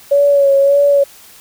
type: tone with vibrato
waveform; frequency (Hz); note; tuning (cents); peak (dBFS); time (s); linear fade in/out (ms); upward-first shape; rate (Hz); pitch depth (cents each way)
sine; 561; C#5; +21; -7; 0.11-1.04; 10; sine; 1.7; 32
effects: white hiss -41 dBFS RMS until 1.4 s